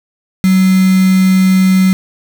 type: tone with quantisation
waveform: sine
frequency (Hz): 188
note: F#3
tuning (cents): +28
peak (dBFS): -6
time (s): 0.44-1.93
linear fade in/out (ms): 0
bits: 3
effects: none